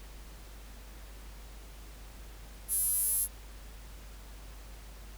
sawtooth tone with high-pass filter, 399.9 Hz, G4, 35 cents sharp, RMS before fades -30 dBFS, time 2.68-3.28 s, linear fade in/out 50 ms, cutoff 11000 Hz, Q 6.7, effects added 50 Hz sine -46 dBFS peak until 5.17 s + pink hiss -54 dBFS RMS until 5.17 s

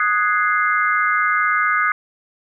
sine chord, Ab dominant seventh, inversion second, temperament equal, 1244.5 / 1480 / 1661.2 / 2093 Hz, Eb6 / Gb6 / Ab6 / C7, 0 / 0 / 0 / 0 cents, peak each -18 / -21 / -23 / -22 dBFS, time 0-1.92 s, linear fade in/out 2 ms, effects none

